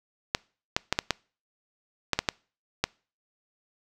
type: clicks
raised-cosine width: 0.2 ms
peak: -5 dBFS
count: 9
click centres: 0.349 / 0.765 / 0.926 / 0.989 / 1.107 / 2.133 / 2.19 / 2.288 / 2.84 s
effects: noise-tail reverb RT60 0.4 s tail -26 dB re dry